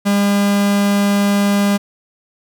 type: tone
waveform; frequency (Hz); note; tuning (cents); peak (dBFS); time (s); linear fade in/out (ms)
45% pulse; 201.8; G#3; -49; -12; 0.05-1.78; 20
effects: none